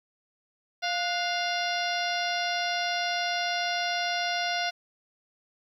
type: harmonic tone with a mistuned harmonic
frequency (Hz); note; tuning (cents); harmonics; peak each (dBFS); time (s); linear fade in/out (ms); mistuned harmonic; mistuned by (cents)
698.5; F5; 0; 1 / 2 / 3 / 4 / 5 / 6 / 7 / 8; -30 / -33 / -35 / -36 / -37 / -38 / -38 / -39; 0.82-4.71; 20; 2; +81
effects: 10-bit